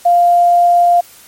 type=tone with quantisation; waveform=sine; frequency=698.5 Hz; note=F5; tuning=in tune; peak=-6 dBFS; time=0.05-1.01 s; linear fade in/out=10 ms; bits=6; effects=white hiss -41 dBFS RMS until 1.27 s + MP3 64 kbps